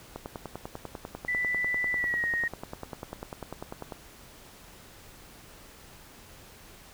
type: click train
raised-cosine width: 1 ms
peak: -22 dBFS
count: 39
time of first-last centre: 0.16-3.922 s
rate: 10.1 Hz
type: tone with pitch glide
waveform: sine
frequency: 1982 to 1870.8 Hz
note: B6 to A#6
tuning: +6 to +6 cents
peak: -26 dBFS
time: 1.28-2.48 s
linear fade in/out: 5 ms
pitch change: -100 cents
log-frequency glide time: 1.93-2.28 s
effects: pink hiss -51 dBFS RMS until 6.93 s